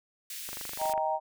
white high-pass noise, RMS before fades -40 dBFS, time 0.3-0.93 s, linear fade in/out 2 ms, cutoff 1900 Hz, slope 24 dB/octave
click train, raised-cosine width 0.5 ms, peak -26 dBFS, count 13, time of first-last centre 0.49-0.978 s, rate 24.6 Hz
sine chord, Eb major, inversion none, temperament equal with one note detuned, 628.4 / 784 / 932.3 Hz, Eb5 / G5 / Bb5, +17 / 0 / 0 cents, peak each -31 dBFS, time 0.78-1.2 s, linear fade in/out 50 ms
effects none

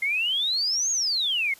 sine exponential two-way sweep, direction up then down, 2093 to 6720 to 2093 Hz, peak -22 dBFS, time 0.02-1.54 s, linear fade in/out 5 ms, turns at 0.91 s, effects white hiss -51 dBFS RMS until 1.59 s + resampled to 32000 Hz

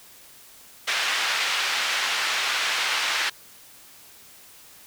pink band-pass noise, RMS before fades -25 dBFS, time 0.87-3.3 s, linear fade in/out 10 ms, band 1500 to 4200 Hz, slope 12 dB/octave, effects white hiss -49 dBFS RMS until 4.86 s

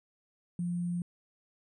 sine tone with sample-and-hold, 174.61 Hz, F3, in tune, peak -30 dBFS, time 0.59-1.02 s, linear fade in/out 2 ms, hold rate 8820 Hz, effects resampled to 24000 Hz

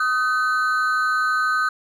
triangle ring-modulated tone, 1387 Hz, F6, 12 cents flat, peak -13 dBFS, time 0-1.69 s, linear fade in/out 5 ms, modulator 134 Hz, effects none

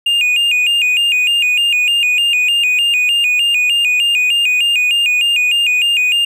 triangle tone with vibrato, 2637 Hz, E7, in tune, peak -9 dBFS, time 0.06-6.25 s, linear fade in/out 5 ms, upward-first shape square, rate 3.3 Hz, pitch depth 110 cents each way, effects none

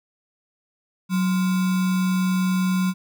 sine tone with sample-and-hold, 185 Hz, F#3, in tune, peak -18 dBFS, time 1.09-2.94 s, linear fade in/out 50 ms, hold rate 1225 Hz, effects none

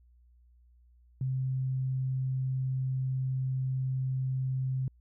sine tone, 130.81 Hz, C3, in tune, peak -28 dBFS, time 1.21-4.88 s, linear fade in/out 2 ms, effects added 60 Hz sine -58 dBFS peak until 5 s

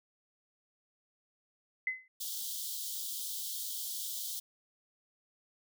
sine tone with exponential decay, 2039 Hz, C7, 45 cents flat, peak -27 dBFS, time 1.87-2.08 s, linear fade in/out 2 ms, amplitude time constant 45 ms
white high-pass noise, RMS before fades -39 dBFS, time 2.2-4.4 s, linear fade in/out 10 ms, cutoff 3100 Hz, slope 96 dB/octave
effects none

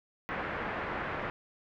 white low-pass noise, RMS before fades -36 dBFS, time 0.29-1.3 s, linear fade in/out 0 ms, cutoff 1900 Hz, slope 24 dB/octave, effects none

